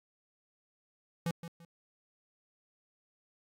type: tone with echo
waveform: square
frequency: 168.5 Hz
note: E3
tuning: 38 cents sharp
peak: -31 dBFS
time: 1.26-1.31 s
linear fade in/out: 2 ms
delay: 170 ms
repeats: 2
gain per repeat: -11 dB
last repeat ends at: 1.65 s
effects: AAC 64 kbps